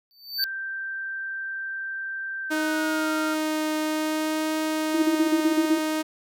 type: tone with exponential growth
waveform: square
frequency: 4565 Hz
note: D8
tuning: 50 cents flat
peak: -20 dBFS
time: 0.11-0.44 s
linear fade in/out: 0 ms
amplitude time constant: 70 ms
type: tone with pitch glide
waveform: sine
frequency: 1568 to 1388.9 Hz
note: G6 to F6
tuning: 0 to -10 cents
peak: -29 dBFS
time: 0.38-3.35 s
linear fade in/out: 20 ms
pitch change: -210 cents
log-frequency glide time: 2.43-3.1 s
type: tone with vibrato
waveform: sawtooth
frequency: 311.1 Hz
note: D#4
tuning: in tune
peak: -20 dBFS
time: 2.5-6.03 s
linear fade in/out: 20 ms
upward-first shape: triangle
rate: 0.6 Hz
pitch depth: 11 cents each way
type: tone bursts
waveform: sine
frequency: 323 Hz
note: E4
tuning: 35 cents flat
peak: -19 dBFS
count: 7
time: 4.94-5.784 s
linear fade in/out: 10 ms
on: 88 ms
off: 38 ms
effects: none